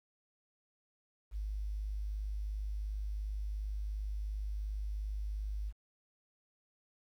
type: tone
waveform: sine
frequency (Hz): 51.4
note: G#1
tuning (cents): -17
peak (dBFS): -35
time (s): 1.31-5.73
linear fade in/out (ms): 50
effects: 11-bit